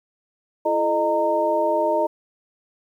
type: tone cluster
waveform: sine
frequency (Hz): 335.3 / 432.8 / 613 / 921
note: E4 / A4 / D#5 / A#5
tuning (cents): +30 / -29 / -26 / -21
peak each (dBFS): -26 / -28 / -20 / -23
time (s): 0.65-2.07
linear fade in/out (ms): 10
effects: 9-bit